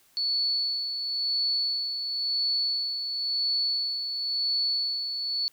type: tone with tremolo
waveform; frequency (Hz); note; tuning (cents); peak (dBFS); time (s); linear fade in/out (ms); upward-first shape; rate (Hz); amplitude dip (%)
sine; 4435; C#8; 0; -23; 0.17-5.48; 0; sine; 0.96; 50
effects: white hiss -62 dBFS RMS until 5.52 s